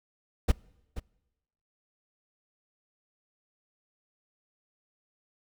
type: noise with echo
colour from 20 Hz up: brown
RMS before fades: -21 dBFS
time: 0.48-0.52 s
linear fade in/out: 10 ms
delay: 480 ms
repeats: 1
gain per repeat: -14 dB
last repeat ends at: 1 s
effects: noise-tail reverb RT60 1.0 s tail -25 dB re dry